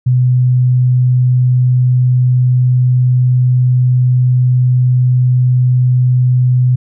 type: tone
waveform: sine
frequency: 125.8 Hz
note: B2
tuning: 32 cents sharp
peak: -7 dBFS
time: 0.06-6.76 s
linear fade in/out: 10 ms
effects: none